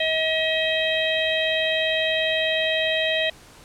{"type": "harmonic tone", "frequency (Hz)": 637, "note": "D#5", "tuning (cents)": 41, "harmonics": [1, 3, 4, 5, 6], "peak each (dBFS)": [-24, -26, -28, -27, -29], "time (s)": [0, 3.3], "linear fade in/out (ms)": 5, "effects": ["pink hiss -48 dBFS RMS until 3.64 s", "low-pass 11000 Hz 12 dB/octave"]}